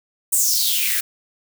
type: noise with high-pass filter sweep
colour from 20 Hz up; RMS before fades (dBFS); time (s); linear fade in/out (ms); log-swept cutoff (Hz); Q
blue; -19; 0.32-1.01; 10; 8700 to 1600; 4.6
effects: none